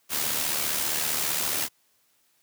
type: noise with amplitude modulation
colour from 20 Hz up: white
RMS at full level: -25 dBFS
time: 0.09-1.69 s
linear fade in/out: 50 ms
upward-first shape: sine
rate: 75.1 Hz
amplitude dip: 50%
effects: white hiss -67 dBFS RMS until 2.42 s + high-pass 80 Hz 12 dB/octave